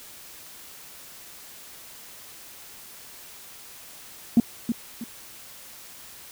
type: tone with echo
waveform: sine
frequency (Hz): 233.1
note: A#3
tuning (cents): 0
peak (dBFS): -10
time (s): 4.37-4.4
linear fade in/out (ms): 2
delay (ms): 320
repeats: 2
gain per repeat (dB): -10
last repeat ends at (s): 5.04
effects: tanh soft clip ceiling -9 dBFS + white hiss -45 dBFS RMS until 6.31 s